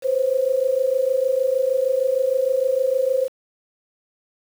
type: tone pair together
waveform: sine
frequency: 506 / 532.5 Hz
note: B4 / C5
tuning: +42 / +30 cents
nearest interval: minor second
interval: 88 cents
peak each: -21 / -19 dBFS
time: 0.02-3.29 s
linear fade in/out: 50 ms
effects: 7-bit